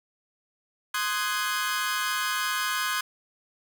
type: chord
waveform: sawtooth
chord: Ab dominant seventh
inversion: first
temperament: equal with one note detuned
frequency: 1046.5 / 1244.5 / 1501.5 / 1661.2 Hz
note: C6 / Eb6 / Gb6 / Ab6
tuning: 0 / 0 / +25 / 0 cents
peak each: -28 dBFS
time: 0.94-3.01 s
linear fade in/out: 5 ms
effects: none